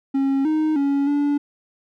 triangle tone with pitch steps, 272.3 / 310.8 / 280.1 / 288.3 Hz, C#4 / D#4 / C#4 / D4, -31 / -2 / +18 / -32 cents, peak -15 dBFS, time 0.14-1.38 s, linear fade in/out 10 ms, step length 310 ms, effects none

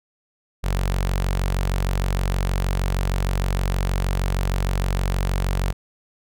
sawtooth tone with notch filter, 46.42 Hz, F#1, 6 cents sharp, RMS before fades -22 dBFS, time 0.63-5.73 s, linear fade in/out 20 ms, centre 290 Hz, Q 1.4, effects none

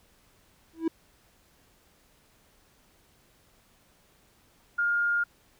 triangle tone with exponential growth, 326.6 Hz, E4, 16 cents flat, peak -18 dBFS, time 0.73-0.88 s, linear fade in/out 5 ms, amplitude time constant 32 ms
sine tone, 1414 Hz, F6, 21 cents sharp, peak -23 dBFS, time 4.78-5.24 s, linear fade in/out 10 ms
effects pink hiss -63 dBFS RMS until 5.59 s

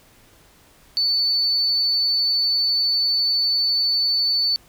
triangle tone, 4494 Hz, C#8, 23 cents sharp, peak -14 dBFS, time 0.97-4.56 s, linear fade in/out 0 ms, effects tanh soft clip ceiling -15 dBFS + pink hiss -53 dBFS RMS until 4.68 s

